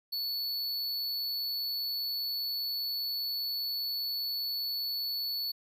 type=tone; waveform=square; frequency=4435 Hz; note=C#8; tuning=in tune; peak=-32 dBFS; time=0.12-5.52 s; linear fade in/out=10 ms; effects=none